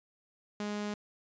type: tone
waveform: sawtooth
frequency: 207.7 Hz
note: G#3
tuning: in tune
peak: -30 dBFS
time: 0.6-0.94 s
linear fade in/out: 2 ms
effects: resampled to 16000 Hz